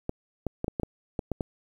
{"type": "clicks", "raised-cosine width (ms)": 2, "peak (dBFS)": -15, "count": 9, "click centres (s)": [0.094, 0.467, 0.644, 0.681, 0.798, 0.833, 1.192, 1.317, 1.408], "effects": ["9-bit"]}